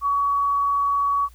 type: tone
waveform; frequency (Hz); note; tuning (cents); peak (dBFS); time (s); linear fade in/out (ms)
sine; 1129; C#6; +31; -18; 0.01-1.29; 50
effects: added 60 Hz sine -46 dBFS peak until 1.34 s + white hiss -58 dBFS RMS until 1.34 s